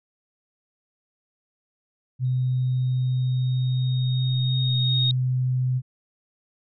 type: tone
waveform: sine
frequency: 127.6 Hz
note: C3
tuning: 43 cents flat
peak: -20 dBFS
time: 2.19-5.82 s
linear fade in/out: 50 ms
type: tone with exponential growth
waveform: sine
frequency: 3729 Hz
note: A#7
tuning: in tune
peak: -20 dBFS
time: 2.25-5.11 s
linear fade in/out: 1 ms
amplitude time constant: 620 ms
effects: none